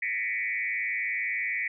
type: tone with frequency modulation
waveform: sine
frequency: 2115 Hz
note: C7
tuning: 18 cents sharp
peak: -27 dBFS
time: 0.02-1.68 s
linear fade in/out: 5 ms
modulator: 112 Hz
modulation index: 2.2
effects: none